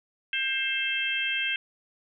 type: harmonic tone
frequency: 530 Hz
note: C5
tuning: 22 cents sharp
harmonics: 3 / 4 / 5 / 6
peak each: -32 / -33 / -29 / -31 dBFS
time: 0.33-1.56 s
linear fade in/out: 2 ms
effects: none